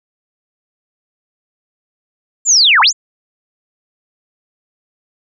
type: linear two-way sweep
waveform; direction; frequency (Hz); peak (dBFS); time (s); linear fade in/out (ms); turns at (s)
sine; down then up; 7459 to 824 to 7459; -6; 2.45-2.93; 50; 2.81
effects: none